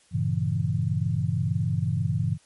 sine chord, G diminished seventh, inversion none, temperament equal, 98 / 116.54 / 138.59 / 164.81 Hz, G2 / Bb2 / Db3 / Fb3, 0 / 0 / 0 / 0 cents, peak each -28 dBFS, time 0.11-2.38 s, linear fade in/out 50 ms, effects white hiss -60 dBFS RMS until 2.45 s + MP3 48 kbps

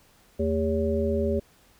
harmonic tone with a mistuned harmonic, 80.4 Hz, E2, 43 cents flat, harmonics 1 / 3 / 5 / 7, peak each -28 / -28 / -27 / -29 dBFS, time 0.39-1.4 s, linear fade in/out 10 ms, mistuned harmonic 3, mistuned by -120 cents, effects pink hiss -59 dBFS RMS until 1.79 s

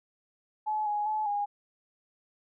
sine tone with pitch steps, 856 / 833 / 859 / 819 Hz, A5 / G#5 / A5 / G#5, -48 / +5 / -42 / -24 cents, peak -27 dBFS, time 0.66-1.46 s, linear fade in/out 20 ms, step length 200 ms, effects none

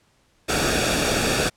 pink noise with comb filter, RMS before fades -21 dBFS, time 0.48-1.5 s, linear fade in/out 20 ms, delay 0.98 ms, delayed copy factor -0.65, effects pink hiss -62 dBFS RMS until 1.56 s + low-pass 9000 Hz 12 dB/octave

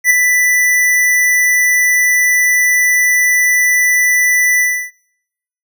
square tone with ADSR envelope, 1982 Hz, B6, 6 cents sharp, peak -5 dBFS, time 0.04-4.91 s, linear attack 63 ms, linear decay 9 ms, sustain -5 dB, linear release 310 ms, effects noise-tail reverb RT60 0.9 s tail -25 dB re dry

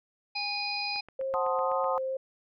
harmonic tone, 822 Hz, G#5, 18 cents flat, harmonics 1 / 3 / 5 / 6, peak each -36 / -34 / -37 / -35 dBFS, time 0.35-1.01 s, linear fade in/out 10 ms
click train, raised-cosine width 0.5 ms, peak -33 dBFS, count 8, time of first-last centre 0.96-1.843 s, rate 7.93 Hz
sine tone with vibrato, 530 Hz, C5, 22 cents sharp, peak -29 dBFS, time 1.19-2.17 s, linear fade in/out 5 ms, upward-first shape sine, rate 2.1 Hz, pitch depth 15 cents each way
sine chord, F# diminished seventh, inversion none, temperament equal, 740 / 880 / 1046.5 / 1244.5 Hz, F#5 / A5 / C6 / Eb6, 0 / 0 / 0 / 0 cents, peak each -33 dBFS, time 1.34-1.98 s, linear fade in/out 0 ms
effects none

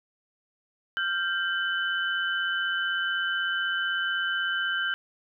sine tone cluster, 1393 / 1569 / 3010 Hz, F6 / G6 / F#7, -5 / +1 / +29 cents, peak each -32 / -27 / -32 dBFS, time 0.97-4.94 s, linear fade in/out 0 ms, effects none

